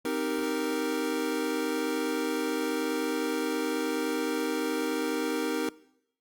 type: chord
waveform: square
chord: C minor seventh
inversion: none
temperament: equal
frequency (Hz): 261.6 / 311.1 / 392 / 466.2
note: C4 / Eb4 / G4 / Bb4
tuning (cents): 0 / 0 / 0 / 0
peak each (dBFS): -35 / -33 / -37 / -33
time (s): 0.05-5.69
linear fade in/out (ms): 2
effects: noise-tail reverb RT60 0.8 s tail -21 dB re dry + Opus 48 kbps